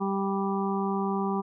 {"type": "harmonic tone", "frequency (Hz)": 196, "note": "G3", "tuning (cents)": 0, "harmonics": [1, 2, 4, 5, 6], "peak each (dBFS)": [-28, -31, -34, -35, -36], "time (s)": [0, 1.42], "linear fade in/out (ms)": 20, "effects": []}